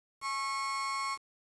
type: tone with amplitude modulation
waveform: 35% pulse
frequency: 1094 Hz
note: C#6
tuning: 23 cents flat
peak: -28 dBFS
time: 0.21-1.18 s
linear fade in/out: 50 ms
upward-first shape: sine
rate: 245 Hz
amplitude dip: 55%
effects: resampled to 22050 Hz + 9-bit